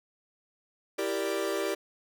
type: chord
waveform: 45% pulse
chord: E half-diminished seventh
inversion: none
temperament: equal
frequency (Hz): 329.6 / 392 / 466.2 / 587.3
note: E4 / G4 / Bb4 / D5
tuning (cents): 0 / 0 / 0 / 0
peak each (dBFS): -36 / -32 / -36 / -34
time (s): 0.98-1.75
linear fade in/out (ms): 10
effects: none